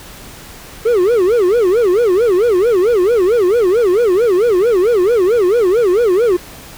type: tone with vibrato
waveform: triangle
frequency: 415.3 Hz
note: G#4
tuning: in tune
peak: -7 dBFS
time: 0.85-6.37 s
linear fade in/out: 10 ms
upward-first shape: sine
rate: 4.5 Hz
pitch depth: 280 cents each way
effects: pink hiss -35 dBFS RMS until 6.77 s